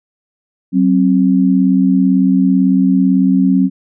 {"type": "tone pair together", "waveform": "sine", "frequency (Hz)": [188.3, 266.3], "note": ["F#3", "C4"], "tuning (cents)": [31, 31], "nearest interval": "tritone", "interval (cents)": 600, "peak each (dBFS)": -11, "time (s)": [0.72, 3.7], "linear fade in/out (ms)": 50, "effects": []}